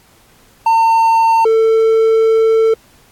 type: tone pair in turn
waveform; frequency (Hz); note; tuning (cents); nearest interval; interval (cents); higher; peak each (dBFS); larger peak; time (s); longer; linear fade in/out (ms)
triangle; 906 / 446.5; A#5 / A4; -50 / +25; octave; 1225; first; -6; neither; 0.66-1.45 / 1.45-2.74; second; 5
effects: pink hiss -49 dBFS RMS until 3.11 s + AAC 64 kbps